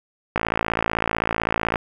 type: click train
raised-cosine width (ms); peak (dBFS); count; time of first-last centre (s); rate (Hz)
0.5; -5; 79; 0.36-1.758; 55.8
effects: 7-bit